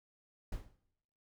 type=noise with exponential decay; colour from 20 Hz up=brown; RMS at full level=-36 dBFS; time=0.52-0.77 s; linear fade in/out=5 ms; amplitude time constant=54 ms; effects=noise-tail reverb RT60 0.8 s tail -19 dB re dry